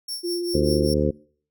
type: tone with tremolo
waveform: sawtooth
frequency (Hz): 5460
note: F8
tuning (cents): -40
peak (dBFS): -24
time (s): 0.08-0.94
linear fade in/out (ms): 5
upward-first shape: triangle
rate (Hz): 5.1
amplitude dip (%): 90
type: tone with vibrato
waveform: sine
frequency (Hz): 349.2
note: F4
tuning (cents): 0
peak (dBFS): -24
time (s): 0.23-0.88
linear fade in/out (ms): 20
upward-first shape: sine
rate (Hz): 17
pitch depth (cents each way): 17
type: harmonic tone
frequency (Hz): 74.5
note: D2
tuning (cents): +25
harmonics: 1 / 2 / 3 / 4 / 5 / 6 / 7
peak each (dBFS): -26 / -26 / -26 / -26 / -26 / -26 / -26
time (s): 0.54-1.11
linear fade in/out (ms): 10
effects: noise-tail reverb RT60 0.5 s tail -24 dB re dry